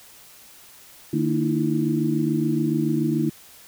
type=tone cluster; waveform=sine; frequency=152.3 / 229.6 / 305.1 / 332.1 Hz; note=D#3 / A#3 / D#4 / E4; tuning=-37 / -26 / -34 / +13 cents; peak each=-25 dBFS; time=1.13-3.3 s; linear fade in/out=5 ms; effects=white hiss -48 dBFS RMS until 3.67 s

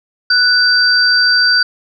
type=tone pair together; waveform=sine; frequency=1480 / 4687 Hz; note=F#6 / D8; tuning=0 / -4 cents; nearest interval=octave + minor sixth; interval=1996 cents; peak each=-11 dBFS; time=0.3-1.63 s; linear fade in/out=5 ms; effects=none

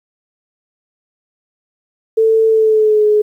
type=tone with pitch glide; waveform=sine; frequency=444.7 to 422.4 Hz; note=A4 to G#4; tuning=+18 to +29 cents; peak=-8 dBFS; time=2.17-3.22 s; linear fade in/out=10 ms; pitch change=-89 cents; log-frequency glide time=2.48-3.06 s; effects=8-bit

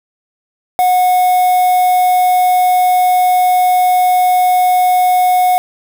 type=tone with quantisation; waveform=triangle; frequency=730 Hz; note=F#5; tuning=24 cents flat; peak=-6 dBFS; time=0.79-5.58 s; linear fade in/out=0 ms; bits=4; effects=none

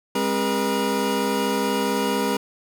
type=tone cluster; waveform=square; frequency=202.6 / 267.1 / 409.7 / 482.5 / 957 Hz; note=G#3 / C4 / G#4 / B4 / A#5; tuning=-43 / +36 / -24 / -40 / +45 cents; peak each=-28 dBFS; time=0.15-2.37 s; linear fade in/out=5 ms; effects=none

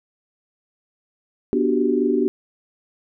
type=chord; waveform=sine; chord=G major seventh; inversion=first; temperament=just; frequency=245 / 294 / 367.5 / 392 Hz; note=B3 / D4 / F#4 / G4; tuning=-14 / +2 / -12 / 0 cents; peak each=-22 dBFS; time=1.53-2.28 s; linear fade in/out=0 ms; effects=none

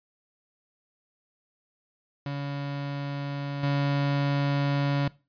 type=tone with level steps; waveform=35% pulse; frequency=141.5 Hz; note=C#3; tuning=36 cents sharp; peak=-28 / -21 dBFS; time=2.26-5.08 s; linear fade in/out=2 ms; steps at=3.63 s; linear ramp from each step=5 ms; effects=noise-tail reverb RT60 0.3 s tail -21 dB re dry + resampled to 11025 Hz

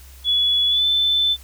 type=tone with pitch glide; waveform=sine; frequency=3400 to 3524 Hz; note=G#7 to A7; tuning=+40 to +2 cents; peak=-15 dBFS; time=0.24-1.37 s; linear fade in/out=50 ms; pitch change=+62 cents; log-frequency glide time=0.68-0.85 s; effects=added 66 Hz sine -41 dBFS peak until 1.43 s + white hiss -48 dBFS RMS until 1.43 s

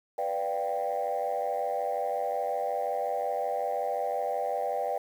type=chord; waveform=sine; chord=G dominant seventh; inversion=first; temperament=equal; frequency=493.9 / 587.3 / 698.5 / 784 Hz; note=B4 / D5 / F5 / G5; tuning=0 / 0 / 0 / 0 cents; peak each=-33 / -32 / -33 / -31 dBFS; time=0.18-4.98 s; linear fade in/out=5 ms; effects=tanh soft clip ceiling -21 dBFS + 9-bit

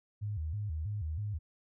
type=tone with vibrato; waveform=sine; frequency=90.3 Hz; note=F#2; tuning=42 cents flat; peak=-33 dBFS; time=0.21-1.39 s; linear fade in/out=20 ms; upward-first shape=square; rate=3.1 Hz; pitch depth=250 cents each way; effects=none

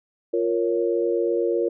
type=chord; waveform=sine; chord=Bb minor; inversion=second; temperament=equal; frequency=349.2 / 466.2 / 554.4 Hz; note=F4 / Bb4 / Db5; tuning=0 / 0 / 0 cents; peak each=-23 / -23 / -27 dBFS; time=0.33-1.69 s; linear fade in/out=10 ms; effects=none

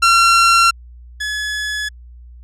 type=tone pair in turn; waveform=sawtooth; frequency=1365 / 1701.5 Hz; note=F6 / G#6; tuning=-40 / +41 cents; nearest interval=major third; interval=381 cents; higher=second; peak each=-5 / -16 dBFS; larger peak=first; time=0.02-0.71 / 1.2-1.89 s; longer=neither; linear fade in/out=10 ms; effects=added 60 Hz sine -36 dBFS peak until 2.43 s + low-pass 8000 Hz 12 dB/octave

